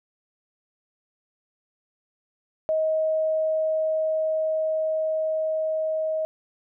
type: tone with level ramp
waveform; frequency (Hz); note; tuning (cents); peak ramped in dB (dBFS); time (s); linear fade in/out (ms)
sine; 631; D#5; +24; -20 to -23; 2.69-6.25; 0
effects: none